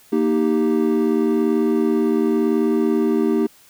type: chord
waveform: triangle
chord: Eb major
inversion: second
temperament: equal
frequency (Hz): 233.1 / 311.1 / 392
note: Bb3 / Eb4 / G4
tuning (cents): 0 / 0 / 0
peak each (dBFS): -18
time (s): 0.12-3.47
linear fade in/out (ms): 10
effects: white hiss -51 dBFS RMS until 3.69 s